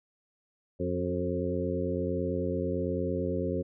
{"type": "harmonic tone with a mistuned harmonic", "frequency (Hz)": 89, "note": "F2", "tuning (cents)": 33, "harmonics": [1, 2, 3, 4, 5, 6], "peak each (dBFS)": [-35, -35, -35, -35, -35, -35], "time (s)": [0.79, 3.63], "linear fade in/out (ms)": 20, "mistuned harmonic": 4, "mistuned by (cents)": 37, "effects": []}